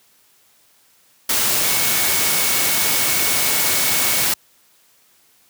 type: tone in noise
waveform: sine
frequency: 2217 Hz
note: C#7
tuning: in tune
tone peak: -28 dBFS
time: 1.64-4.25 s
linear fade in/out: 5 ms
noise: white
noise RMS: -18 dBFS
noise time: 1.29-4.34 s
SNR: -13 dB
effects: white hiss -56 dBFS RMS until 5.49 s + high-pass 80 Hz 12 dB/octave